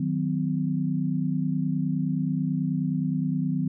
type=chord; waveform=sine; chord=C diminished; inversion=first; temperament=equal with one note detuned; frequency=155.56 / 185 / 255.2 Hz; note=Eb3 / Gb3 / C4; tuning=0 / 0 / -43 cents; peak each=-27 / -28 / -28 dBFS; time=0-3.68 s; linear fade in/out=5 ms; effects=none

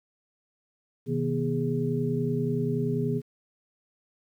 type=tone cluster; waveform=sine; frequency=128.3 / 158.7 / 242.4 / 412.6 Hz; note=C3 / D#3 / B3 / G#4; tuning=-34 / +35 / -32 / -11 cents; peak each=-30 dBFS; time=1.06-3.22 s; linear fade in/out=50 ms; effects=10-bit

